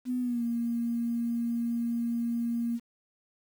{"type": "tone with pitch glide", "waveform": "sine", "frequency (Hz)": [250, 234.6], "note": ["B3", "A#3"], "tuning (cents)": [21, 11], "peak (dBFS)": -27, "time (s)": [0.05, 2.8], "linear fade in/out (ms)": 50, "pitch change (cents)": -110, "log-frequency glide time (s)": [0.2, 0.42], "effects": ["9-bit"]}